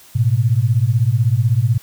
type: beating tone pair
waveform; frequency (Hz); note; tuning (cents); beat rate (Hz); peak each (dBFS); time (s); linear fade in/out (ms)
sine; 108.3 / 124.3; A2 / B2; -27 / +12; 16; -15; 0.15-1.78; 10
effects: white hiss -45 dBFS RMS until 1.82 s